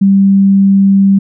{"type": "tone", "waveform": "sine", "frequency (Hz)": 196, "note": "G3", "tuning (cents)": 0, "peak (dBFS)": -4, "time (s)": [0.01, 1.19], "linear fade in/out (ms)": 10, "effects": []}